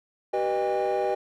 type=tone cluster; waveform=triangle; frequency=383.3 / 489.2 / 612 / 803 Hz; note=G4 / B4 / D#5 / G5; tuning=-39 / -16 / -29 / +41 cents; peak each=-26 dBFS; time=0.33-1.15 s; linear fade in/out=10 ms; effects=tanh soft clip ceiling -16 dBFS